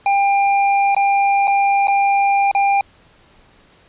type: tone with dropouts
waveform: square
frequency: 797 Hz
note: G5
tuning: 28 cents sharp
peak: -13 dBFS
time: 0.06-2.81 s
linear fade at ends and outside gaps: 2 ms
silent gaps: 0.948-0.965 / 1.473-1.478 / 1.872-1.881 / 2.514-2.549 s
effects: pink hiss -51 dBFS RMS until 3.88 s + resampled to 8000 Hz